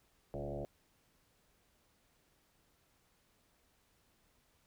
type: tone with frequency modulation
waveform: sine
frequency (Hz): 349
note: F4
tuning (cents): -1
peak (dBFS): -38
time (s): 0.34-0.65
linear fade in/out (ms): 0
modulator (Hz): 72.2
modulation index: 4.4
effects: pink hiss -73 dBFS RMS until 4.66 s